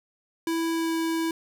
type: tone with pitch glide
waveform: square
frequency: 329.6 to 327.5 Hz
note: E4 to E4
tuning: 0 to -11 cents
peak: -25 dBFS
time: 0.47-1.31 s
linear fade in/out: 2 ms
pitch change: -11 cents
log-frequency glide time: 0.72-0.94 s
effects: none